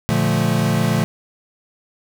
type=chord; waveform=square; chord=Bb major seventh; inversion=none; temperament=equal; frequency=116.54 / 146.83 / 174.61 / 220 Hz; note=Bb2 / D3 / F3 / A3; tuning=0 / 0 / 0 / 0 cents; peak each=-22 dBFS; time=0.09-1.04 s; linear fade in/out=0 ms; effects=none